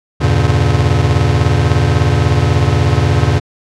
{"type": "chord", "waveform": "square", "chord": "E diminished seventh", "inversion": "none", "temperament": "just", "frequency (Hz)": [82.41, 98.89, 118.67, 142.4], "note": ["E2", "G2", "Bb2", "Db3"], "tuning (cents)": [0, 16, 31, 47], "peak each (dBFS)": -16, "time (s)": [0.2, 3.4], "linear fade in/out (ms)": 20, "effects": ["low-pass 6000 Hz 12 dB/octave"]}